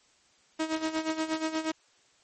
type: tone with tremolo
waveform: sawtooth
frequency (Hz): 317.2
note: D#4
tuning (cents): +33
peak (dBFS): -22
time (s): 0.59-1.72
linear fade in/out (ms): 10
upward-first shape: sine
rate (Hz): 8.4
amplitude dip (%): 75
effects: white hiss -64 dBFS RMS until 2.23 s + MP3 32 kbps